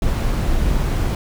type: noise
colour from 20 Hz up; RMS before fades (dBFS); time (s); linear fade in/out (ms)
brown; -18; 0.02-1.15; 2
effects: none